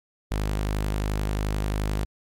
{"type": "tone", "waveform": "sawtooth", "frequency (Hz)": 51.4, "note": "G#1", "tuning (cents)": -17, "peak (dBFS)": -20, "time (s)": [0.31, 2.05], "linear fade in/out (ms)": 5, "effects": ["MP3 64 kbps"]}